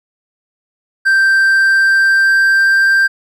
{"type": "tone with pitch glide", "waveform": "triangle", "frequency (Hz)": [1568, 1578], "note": ["G6", "G6"], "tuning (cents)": [0, 11], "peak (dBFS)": -6, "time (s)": [1.05, 3.08], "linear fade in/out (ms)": 20, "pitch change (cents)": 11, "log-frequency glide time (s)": [1.38, 2.84], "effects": []}